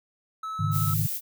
triangle tone, 1300 Hz, E6, 24 cents flat, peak -29 dBFS, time 0.43-0.94 s, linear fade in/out 5 ms
sine chord, Ab suspended fourth, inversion none, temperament equal, 103.83 / 138.59 / 155.56 Hz, Ab2 / Db3 / Eb3, 0 / 0 / 0 cents, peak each -26 / -31 / -27 dBFS, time 0.59-1.07 s, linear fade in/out 10 ms
violet noise, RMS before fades -31 dBFS, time 0.71-1.21 s, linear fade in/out 50 ms
effects none

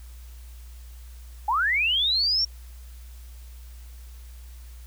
sine linear sweep, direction up, 798 to 5588 Hz, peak -20 dBFS, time 1.48-2.45 s, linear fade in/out 5 ms, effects added 60 Hz sine -40 dBFS peak until 4.86 s + white hiss -55 dBFS RMS until 4.86 s

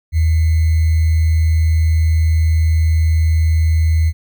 sine tone with sample-and-hold, 80 Hz, D#2, 49 cents sharp, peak -10 dBFS, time 0.12-4.13 s, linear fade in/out 50 ms, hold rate 2100 Hz, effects none

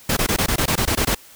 pink noise bursts, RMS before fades -19 dBFS, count 11, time 0.09-1.148 s, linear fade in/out 5 ms, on 78 ms, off 20 ms, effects white hiss -46 dBFS RMS until 1.35 s

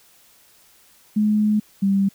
sine tone pair in turn, 211.7 / 196.41 Hz, G#3 / G3, +33 / +4 cents, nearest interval minor second, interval 129 cents, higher first, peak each -15 dBFS, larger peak neither, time 1.16-1.6 / 1.82-2.09 s, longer first, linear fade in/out 10 ms, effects white hiss -54 dBFS RMS until 2.14 s

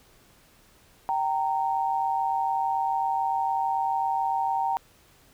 sine tone pair together, 777 / 924 Hz, G5 / A#5, -16 / -16 cents, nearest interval minor third, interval 300 cents, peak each -26 dBFS, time 1.09-4.77 s, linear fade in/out 0 ms, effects pink hiss -58 dBFS RMS until 5.33 s

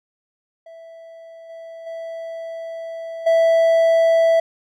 triangle tone with level steps, 659.3 Hz, E5, in tune, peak -36 / -32 / -26 / -10 dBFS, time 0.66-4.4 s, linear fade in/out 5 ms, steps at 1.49 / 1.86 / 3.26 s, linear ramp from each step 10 ms, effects none

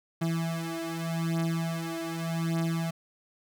35% pulse beating tone pair, 164.81 / 165.65 Hz, E3 / E3, 0 / +9 cents, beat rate 0.84 Hz, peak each -30 dBFS, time 0.21-2.91 s, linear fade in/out 10 ms, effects none

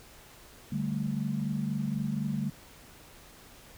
sine chord, D suspended fourth, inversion none, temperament equal, 146.83 / 196 / 220 Hz, D3 / G3 / A3, 0 / 0 / 0 cents, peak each -33 dBFS, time 0.72-2.5 s, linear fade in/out 5 ms, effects pink hiss -53 dBFS RMS until 3.77 s

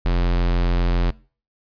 square tone, 43.67 Hz, F1, 1 cent sharp, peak -17 dBFS, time 0.05-1.11 s, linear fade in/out 10 ms, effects noise-tail reverb RT60 0.4 s tail -22 dB re dry + resampled to 11025 Hz

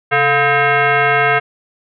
sine tone with frequency modulation, 440 Hz, A4, in tune, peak -10 dBFS, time 0.11-1.4 s, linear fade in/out 20 ms, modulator 573 Hz, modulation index 3.4, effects none

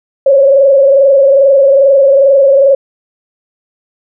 sine tone with frequency modulation, 549 Hz, C#5, 17 cents flat, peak -3 dBFS, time 0.26-2.75 s, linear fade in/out 5 ms, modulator 22.4 Hz, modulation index 0.9, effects none

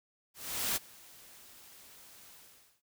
white noise with ADSR envelope, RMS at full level -31 dBFS, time 0.34-2.82 s, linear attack 420 ms, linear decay 23 ms, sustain -24 dB, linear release 470 ms, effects none

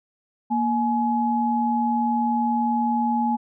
sine tone pair together, 234.6 / 845 Hz, A#3 / G#5, +11 / +30 cents, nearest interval octave + minor seventh, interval 2219 cents, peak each -22 / -22 dBFS, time 0.5-3.37 s, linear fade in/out 20 ms, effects none

